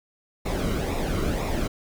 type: noise with flanger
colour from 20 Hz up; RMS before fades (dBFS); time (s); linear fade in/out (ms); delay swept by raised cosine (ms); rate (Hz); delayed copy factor
brown; -26; 0.45-1.68; 10; 0.64 to 1.18; 2; -0.6
effects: none